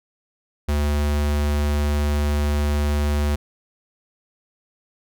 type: tone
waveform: square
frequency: 73.42 Hz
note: D2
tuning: in tune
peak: -19 dBFS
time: 0.68-3.36 s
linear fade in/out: 10 ms
effects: none